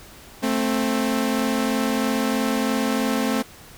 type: tone pair together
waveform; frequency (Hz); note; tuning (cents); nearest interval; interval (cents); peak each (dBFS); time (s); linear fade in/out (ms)
sawtooth; 220.1 / 263.2; A3 / C4; +1 / +10; minor third; 309; -19; 0.42-3.43; 20
effects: pink hiss -45 dBFS RMS until 3.77 s